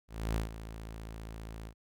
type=tone with ADSR envelope; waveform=sawtooth; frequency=55 Hz; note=A1; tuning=in tune; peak=-25 dBFS; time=0.08-1.74 s; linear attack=280 ms; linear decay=130 ms; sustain=-13 dB; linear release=72 ms; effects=none